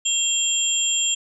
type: tone cluster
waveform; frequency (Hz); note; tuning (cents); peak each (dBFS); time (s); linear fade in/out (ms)
sine; 2753 / 3232 / 7340; F7 / G#7 / A#8; -25 / -48 / -28; -29 / -23 / -21; 0.05-1.15; 10
effects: none